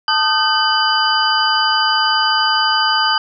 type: tone cluster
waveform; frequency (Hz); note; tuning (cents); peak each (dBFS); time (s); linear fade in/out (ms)
sine; 880 / 1231 / 1534 / 3004 / 4798; A5 / D#6 / G6 / F#7 / D8; 0 / -19 / -38 / +26 / +36; -19; 0.08-3.18; 2
effects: none